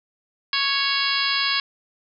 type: harmonic tone with a mistuned harmonic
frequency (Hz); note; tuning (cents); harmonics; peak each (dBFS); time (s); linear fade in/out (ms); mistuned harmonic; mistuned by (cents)
554.4; C#5; 0; 2 / 3 / 4 / 5 / 6 / 7 / 8 / 9; -28 / -28 / -28 / -28 / -28 / -28 / -28 / -28; 0.53-1.6; 2; 7; +49
effects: none